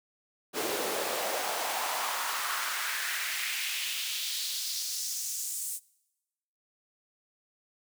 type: noise with high-pass filter sweep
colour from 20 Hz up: pink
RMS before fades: -33 dBFS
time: 0.53-5.8 s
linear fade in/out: 50 ms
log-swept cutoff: 360 to 8800 Hz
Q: 2.1
effects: noise-tail reverb RT60 1.0 s tail -24 dB re dry